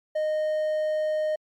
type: tone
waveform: triangle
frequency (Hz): 617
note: D#5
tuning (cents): -15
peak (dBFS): -21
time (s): 0.15-1.36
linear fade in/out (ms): 10
effects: MP3 96 kbps